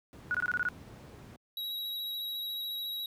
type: noise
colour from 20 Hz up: brown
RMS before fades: -44 dBFS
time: 0.13-1.36 s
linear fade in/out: 0 ms
type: tone bursts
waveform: sine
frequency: 1461 Hz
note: F#6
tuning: 22 cents flat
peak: -27 dBFS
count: 7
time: 0.31-0.687 s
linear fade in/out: 0 ms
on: 35 ms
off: 22 ms
type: tone with vibrato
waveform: square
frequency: 3861 Hz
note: B7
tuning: 40 cents flat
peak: -35 dBFS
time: 1.57-3.06 s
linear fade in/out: 2 ms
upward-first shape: sine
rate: 14 Hz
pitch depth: 20 cents each way
effects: high-pass 100 Hz 12 dB/octave